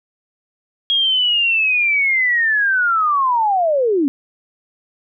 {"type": "linear sweep", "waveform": "sine", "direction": "down", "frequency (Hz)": [3287, 261.6], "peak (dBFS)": -13, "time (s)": [0.9, 4.08], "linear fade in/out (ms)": 0, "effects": []}